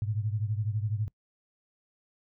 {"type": "beating tone pair", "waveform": "sine", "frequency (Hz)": [103.83, 115.83], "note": ["G#2", "A#2"], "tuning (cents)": [0, -11], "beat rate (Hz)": 12, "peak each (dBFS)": [-29, -33], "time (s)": [0.02, 1.08], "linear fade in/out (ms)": 0, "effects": ["noise-tail reverb RT60 0.1 s tail -24 dB re dry"]}